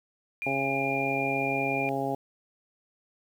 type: tone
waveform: sine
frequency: 2402 Hz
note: D7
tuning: 38 cents sharp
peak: -30 dBFS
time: 0.42-1.89 s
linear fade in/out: 0 ms
type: harmonic tone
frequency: 136.5 Hz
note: C#3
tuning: 26 cents flat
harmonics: 1 / 2 / 3 / 4 / 5 / 6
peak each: -37 / -33 / -34 / -35 / -33 / -33 dBFS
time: 0.46-2.15 s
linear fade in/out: 5 ms
effects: 9-bit